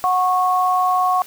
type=tone pair together; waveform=sine; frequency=734.2 / 1100 Hz; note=F#5 / C#6; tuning=-14 / -14 cents; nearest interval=perfect fifth; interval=700 cents; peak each=-17 dBFS; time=0.04-1.22 s; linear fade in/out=0 ms; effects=white hiss -41 dBFS RMS until 1.26 s